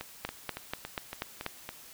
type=two click trains; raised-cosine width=0.3 ms; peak=-16 / -21 dBFS; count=6 / 7; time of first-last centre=0.25-1.464 / 0.01-1.691 s; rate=4.12 / 3.57 Hz; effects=white hiss -51 dBFS RMS until 1.93 s